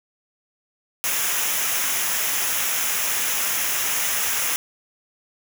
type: noise with comb filter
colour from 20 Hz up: white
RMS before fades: -23 dBFS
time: 1.04-4.56 s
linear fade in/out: 0 ms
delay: 0.23 ms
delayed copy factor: -0.6
effects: none